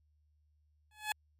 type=tone with exponential growth; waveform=15% pulse; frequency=852 Hz; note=G#5; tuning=44 cents sharp; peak=-23 dBFS; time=0.91-1.12 s; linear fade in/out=2 ms; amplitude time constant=45 ms; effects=added 75 Hz sine -68 dBFS peak until 1.39 s + MP3 64 kbps